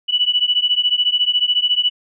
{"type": "beating tone pair", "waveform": "sine", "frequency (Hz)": [2950, 2964], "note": ["F#7", "F#7"], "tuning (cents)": [-6, 2], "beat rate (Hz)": 14, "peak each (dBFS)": -17, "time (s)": [0.08, 1.9], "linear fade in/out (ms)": 20, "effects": []}